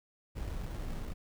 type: noise with sample-and-hold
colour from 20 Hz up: brown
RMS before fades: -38 dBFS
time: 0.35-1.14 s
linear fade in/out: 20 ms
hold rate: 2450 Hz
effects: none